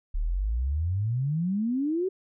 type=exponential sweep; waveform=sine; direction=up; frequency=35.04 to 388.8 Hz; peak=-24 dBFS; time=0.14-2.09 s; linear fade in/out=10 ms; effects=none